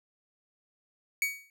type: tone with exponential decay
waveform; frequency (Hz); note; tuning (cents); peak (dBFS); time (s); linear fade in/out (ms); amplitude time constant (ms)
45% pulse; 2250; C#7; +25; -23; 1.22-1.5; 1; 60
effects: none